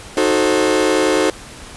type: chord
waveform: 40% pulse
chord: D# diminished seventh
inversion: none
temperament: equal with one note detuned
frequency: 311.1 / 370 / 440 / 529.6 Hz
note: D#4 / F#4 / A4 / C5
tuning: 0 / 0 / 0 / +21 cents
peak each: -18 dBFS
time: 0.17-1.3 s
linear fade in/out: 2 ms
effects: pink hiss -36 dBFS RMS until 1.76 s + resampled to 24000 Hz